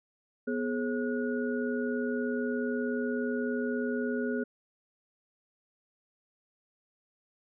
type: tone cluster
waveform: sine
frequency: 246.1 / 422.3 / 539 / 1453 Hz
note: B3 / G#4 / C#5 / F#6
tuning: -6 / +29 / -49 / -32 cents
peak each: -31 / -33 / -39 / -39 dBFS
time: 0.47-4.44 s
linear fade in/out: 10 ms
effects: none